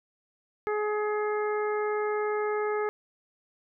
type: harmonic tone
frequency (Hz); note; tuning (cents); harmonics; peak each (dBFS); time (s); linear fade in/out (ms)
421.5; G#4; +26; 1 / 2 / 3 / 4 / 5; -27 / -35 / -35 / -40 / -41; 0.67-2.89; 0
effects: none